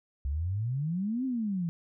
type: exponential two-way sweep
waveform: sine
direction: up then down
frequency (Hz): 65.41 to 268.2 to 162.8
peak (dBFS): -28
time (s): 0.25-1.69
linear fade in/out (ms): 0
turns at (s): 1.25
effects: none